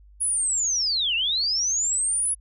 sine linear two-way sweep, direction down then up, 10470 to 2637 to 10470 Hz, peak -21 dBFS, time 0.2-2.35 s, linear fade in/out 20 ms, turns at 1.15 s, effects added 50 Hz sine -48 dBFS peak until 2.4 s

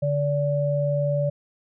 sine tone pair together, 144.5 / 578 Hz, D3 / D5, -28 / -28 cents, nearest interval 2 octaves, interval 2400 cents, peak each -23 / -23 dBFS, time 0.02-1.3 s, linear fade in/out 10 ms, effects none

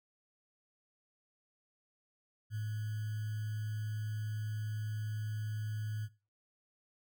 sine tone with sample-and-hold, 107.5 Hz, A2, 40 cents flat, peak -35 dBFS, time 2.5-6.09 s, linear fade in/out 50 ms, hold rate 1575 Hz, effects noise-tail reverb RT60 0.3 s tail -18 dB re dry

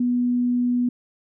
sine tone, 245 Hz, B3, 14 cents flat, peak -18 dBFS, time 0-0.89 s, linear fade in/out 5 ms, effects none

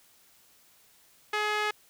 sawtooth tone with band-pass filter, 421.9 Hz, G#4, 27 cents sharp, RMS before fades -29 dBFS, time 1.33-1.71 s, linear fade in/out 5 ms, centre 1900 Hz, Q 1, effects white hiss -61 dBFS RMS until 1.89 s

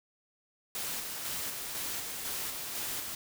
white noise with tremolo, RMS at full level -36 dBFS, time 0.75-3.15 s, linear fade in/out 2 ms, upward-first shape square, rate 2 Hz, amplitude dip 30%, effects none

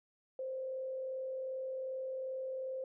sine tone with frequency modulation, 523.3 Hz, C5, in tune, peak -37 dBFS, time 0.39-2.84 s, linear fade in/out 2 ms, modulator 42.6 Hz, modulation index 0.26, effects none

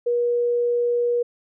sine tone, 480 Hz, B4, 49 cents flat, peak -18 dBFS, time 0.06-1.23 s, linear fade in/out 10 ms, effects none

